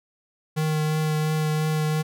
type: tone with vibrato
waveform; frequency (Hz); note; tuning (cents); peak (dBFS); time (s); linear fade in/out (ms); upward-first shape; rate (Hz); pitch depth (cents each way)
square; 154.8; D#3; -9; -22; 0.56-2.03; 20; triangle; 2.9; 16
effects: none